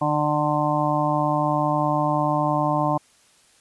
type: harmonic tone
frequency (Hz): 149.5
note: D3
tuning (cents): +31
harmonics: 1 / 2 / 4 / 5 / 6 / 7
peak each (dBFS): -26 / -26 / -26 / -26 / -26 / -26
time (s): 0.01-2.98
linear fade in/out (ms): 10
effects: white hiss -57 dBFS RMS until 3.6 s + resampled to 24000 Hz